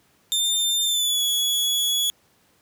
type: tone with pitch glide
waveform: sawtooth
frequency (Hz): 3598 to 3376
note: A7 to G#7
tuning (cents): +38 to +28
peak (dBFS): -17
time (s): 0.32-2.1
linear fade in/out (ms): 0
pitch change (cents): -110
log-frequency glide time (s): 0.85-1.22
effects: pink hiss -61 dBFS RMS until 2.61 s + high-pass 100 Hz 12 dB/octave